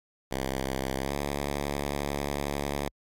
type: tone with pitch glide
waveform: 5% pulse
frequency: 66.4 to 71.17 Hz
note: C2 to C#2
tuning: +26 to +46 cents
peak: -18 dBFS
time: 0.31-2.89 s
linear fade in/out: 5 ms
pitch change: +120 cents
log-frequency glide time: 1-1.14 s
effects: AAC 64 kbps